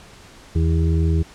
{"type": "harmonic tone", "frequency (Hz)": 81.3, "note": "E2", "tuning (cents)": -23, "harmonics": [1, 2, 4, 5], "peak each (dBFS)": [-16, -22, -28, -30], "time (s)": [0.55, 1.23], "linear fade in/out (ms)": 10, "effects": ["pink hiss -45 dBFS RMS until 1.34 s", "low-pass 8000 Hz 12 dB/octave"]}